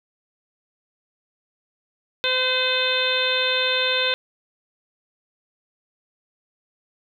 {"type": "harmonic tone", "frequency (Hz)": 512, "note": "C5", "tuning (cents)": -38, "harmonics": [1, 2, 3, 4, 5, 6, 7, 8], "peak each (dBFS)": [-26, -32, -27, -32, -26, -31, -23, -31], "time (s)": [2.24, 4.14], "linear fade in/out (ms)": 0, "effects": ["9-bit"]}